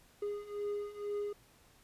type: beating tone pair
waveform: triangle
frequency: 410 / 412.1 Hz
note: G#4 / G#4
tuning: -22 / -13 cents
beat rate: 2.1 Hz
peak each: -39 / -36 dBFS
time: 0.22-1.33 s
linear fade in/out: 5 ms
effects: pink hiss -64 dBFS RMS until 1.83 s + resampled to 32000 Hz